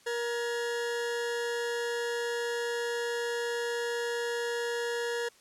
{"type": "tone pair together", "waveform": "40% pulse", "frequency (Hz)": [472.7, 1684.5], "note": ["A#4", "G#6"], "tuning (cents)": [24, 24], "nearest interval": "octave + minor seventh", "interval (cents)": 2200, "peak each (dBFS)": [-30, -37], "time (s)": [0.06, 5.29], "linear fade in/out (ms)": 10, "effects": ["white hiss -60 dBFS RMS until 5.4 s", "low-pass 9000 Hz 12 dB/octave"]}